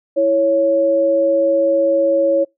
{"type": "tone pair together", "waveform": "sine", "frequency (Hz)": [330, 554.4], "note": ["E4", "C#5"], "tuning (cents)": [2, 0], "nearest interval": "major sixth", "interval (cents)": 898, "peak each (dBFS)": [-20, -12], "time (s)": [0.16, 2.45], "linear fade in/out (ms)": 20, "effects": ["noise-tail reverb RT60 0.2 s tail -26 dB re dry"]}